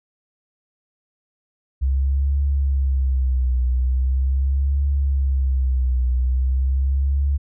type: tone with vibrato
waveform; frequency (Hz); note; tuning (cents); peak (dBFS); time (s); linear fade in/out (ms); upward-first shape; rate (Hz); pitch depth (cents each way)
sine; 66.1; C2; +18; -16; 1.81-7.38; 20; triangle; 0.41; 110
effects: none